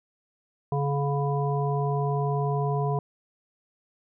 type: harmonic tone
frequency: 141.6 Hz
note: C#3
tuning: 37 cents sharp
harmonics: 1 / 3 / 5 / 7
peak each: -25 / -30 / -32 / -33 dBFS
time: 0.72-2.99 s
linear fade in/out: 2 ms
effects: none